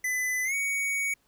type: tone with pitch glide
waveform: square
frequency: 2007 to 2240 Hz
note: B6 to C#7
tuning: +27 to +18 cents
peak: -27 dBFS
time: 0.04-1.14 s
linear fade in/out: 5 ms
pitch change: +191 cents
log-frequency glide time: 0.44-0.54 s
effects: pink hiss -68 dBFS RMS until 1.27 s